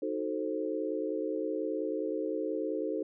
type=chord; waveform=sine; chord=D# diminished seventh; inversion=none; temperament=equal with one note detuned; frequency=311.1 / 370 / 440 / 525.7 Hz; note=D#4 / F#4 / A4 / C5; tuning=0 / 0 / 0 / +8 cents; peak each=-35 / -38 / -35 / -37 dBFS; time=0.02-3.03 s; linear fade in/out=5 ms; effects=none